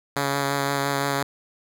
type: tone with vibrato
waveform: 5% pulse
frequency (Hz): 140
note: C#3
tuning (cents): +18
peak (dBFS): -11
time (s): 0.16-1.23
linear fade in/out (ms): 5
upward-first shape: sine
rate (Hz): 5.8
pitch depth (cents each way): 15
effects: none